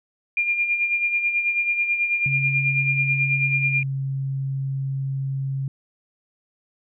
sine tone with tremolo, 2403 Hz, D7, 39 cents sharp, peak -17 dBFS, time 0.37-3.83 s, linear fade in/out 2 ms, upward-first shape sine, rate 9.2 Hz, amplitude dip 55%
sine tone with pitch glide, 136.7 to 135.6 Hz, C#3 to C#3, -24 to -38 cents, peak -23 dBFS, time 2.26-5.68 s, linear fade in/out 2 ms, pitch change -14 cents, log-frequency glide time 3.5-3.97 s
effects none

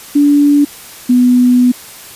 sine tone pair in turn, 288.7 / 247.8 Hz, D4 / B3, -30 / +6 cents, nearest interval minor third, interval 264 cents, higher first, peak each -5 dBFS, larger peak neither, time 0.15-0.65 / 1.09-1.72 s, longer second, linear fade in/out 10 ms, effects white hiss -33 dBFS RMS until 2.15 s + resampled to 32000 Hz

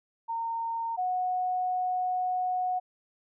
sine tone pair in turn, 917 / 733.1 Hz, A#5 / F#5, -29 / -16 cents, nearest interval major third, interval 387 cents, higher first, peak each -29 / -26 dBFS, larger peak second, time 0.28-0.97 / 0.97-2.8 s, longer second, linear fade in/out 20 ms, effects none

